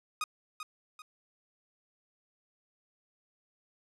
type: tone with echo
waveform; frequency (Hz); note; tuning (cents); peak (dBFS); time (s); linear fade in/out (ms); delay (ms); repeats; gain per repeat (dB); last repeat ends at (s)
sawtooth; 1244.5; D#6; 0; -27; 0.21-0.24; 2; 390; 2; -8; 1.02
effects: low-pass 11000 Hz 12 dB/octave